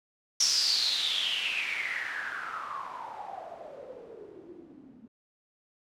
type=noise with low-pass filter sweep; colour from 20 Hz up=blue; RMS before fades=-33 dBFS; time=0.4-5.08 s; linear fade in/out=5 ms; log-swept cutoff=5700 to 230 Hz; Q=8.7; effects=none